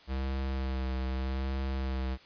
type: tone with vibrato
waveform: square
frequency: 65.8 Hz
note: C2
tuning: 10 cents sharp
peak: -31 dBFS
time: 0.07-2.18 s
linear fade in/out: 50 ms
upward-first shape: sine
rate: 0.82 Hz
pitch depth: 25 cents each way
effects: white hiss -56 dBFS RMS until 2.25 s + resampled to 11025 Hz